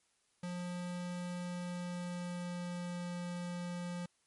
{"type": "tone with pitch glide", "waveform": "square", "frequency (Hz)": [177.4, 175.87], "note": ["F3", "F3"], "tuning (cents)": [27, 12], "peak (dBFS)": -39, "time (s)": [0.43, 4.06], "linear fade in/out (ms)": 5, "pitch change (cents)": -15, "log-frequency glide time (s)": [1.38, 3.11], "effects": ["white hiss -75 dBFS RMS until 4.26 s", "MP3 48 kbps"]}